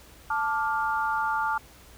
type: chord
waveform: sine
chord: D minor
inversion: second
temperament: equal with one note detuned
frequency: 880 / 1174.7 / 1406.6 Hz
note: A5 / D6 / F6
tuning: 0 / 0 / +12 cents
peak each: -27 / -30 / -29 dBFS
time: 0.3-1.58 s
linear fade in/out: 5 ms
effects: added 60 Hz sine -54 dBFS peak until 1.97 s + pink hiss -52 dBFS RMS until 1.97 s